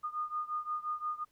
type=beating tone pair; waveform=sine; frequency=1222 / 1227.7 Hz; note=D#6 / D#6; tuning=-32 / -24 cents; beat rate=5.7 Hz; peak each=-36 / -38 dBFS; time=0.03-1.25 s; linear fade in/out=20 ms; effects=pink hiss -73 dBFS RMS until 1.31 s